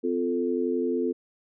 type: chord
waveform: sine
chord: F major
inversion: second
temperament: equal with one note detuned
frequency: 256.7 / 349.2 / 440 Hz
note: C4 / F4 / A4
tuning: -33 / 0 / 0 cents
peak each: -28 dBFS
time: 0.03-1.13 s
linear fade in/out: 20 ms
effects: none